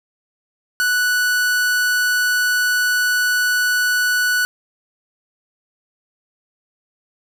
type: tone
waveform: 45% pulse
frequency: 1480 Hz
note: F#6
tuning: in tune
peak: -15 dBFS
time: 0.8-4.45 s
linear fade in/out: 0 ms
effects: none